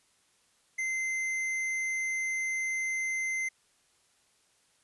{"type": "tone with tanh clipping", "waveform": "sine", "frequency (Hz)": 2073, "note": "C7", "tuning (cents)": -17, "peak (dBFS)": -31, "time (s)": [0.78, 3.49], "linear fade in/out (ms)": 10, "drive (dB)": 11, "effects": ["white hiss -68 dBFS RMS until 4.83 s", "resampled to 24000 Hz"]}